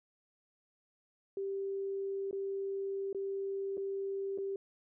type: tone with dropouts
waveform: sine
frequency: 392 Hz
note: G4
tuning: in tune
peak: -34 dBFS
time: 1.37-4.56 s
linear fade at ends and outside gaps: 2 ms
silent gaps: 2.311-2.328 / 3.129-3.147 / 3.771-3.777 / 4.377-4.384 s
effects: none